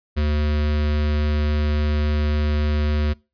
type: tone with notch filter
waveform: square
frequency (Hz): 74.7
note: D2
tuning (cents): +30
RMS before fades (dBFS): -20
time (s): 0.16-3.14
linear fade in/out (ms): 20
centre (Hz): 810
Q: 1.9
effects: noise-tail reverb RT60 0.3 s tail -25 dB re dry + resampled to 11025 Hz